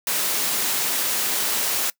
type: noise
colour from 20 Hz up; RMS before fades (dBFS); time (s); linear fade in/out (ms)
white; -23; 0.07-1.9; 2
effects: noise-tail reverb RT60 0.1 s tail -22 dB re dry + high-pass 200 Hz 12 dB/octave